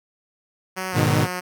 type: tone with vibrato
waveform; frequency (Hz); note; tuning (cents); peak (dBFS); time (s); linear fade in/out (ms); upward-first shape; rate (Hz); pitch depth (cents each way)
5% pulse; 183.9; F#3; -10; -15; 0.76-1.41; 20; square; 3.1; 28
type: chord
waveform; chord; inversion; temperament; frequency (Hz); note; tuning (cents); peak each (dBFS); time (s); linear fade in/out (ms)
sawtooth; G# minor; none; equal with one note detuned; 103.83 / 123.47 / 152.8; G#2 / B2 / D#3; 0 / 0 / -31; -18 / -18 / -17; 0.93-1.28; 50
effects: none